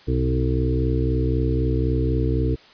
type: harmonic tone with a mistuned harmonic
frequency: 63.9 Hz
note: C2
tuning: 40 cents flat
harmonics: 1 / 2 / 4 / 5 / 6 / 7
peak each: -22 / -23 / -29 / -27 / -32 / -28 dBFS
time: 0.07-2.56 s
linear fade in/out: 20 ms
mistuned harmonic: 2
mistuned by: -31 cents
effects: white hiss -49 dBFS RMS until 2.73 s + resampled to 11025 Hz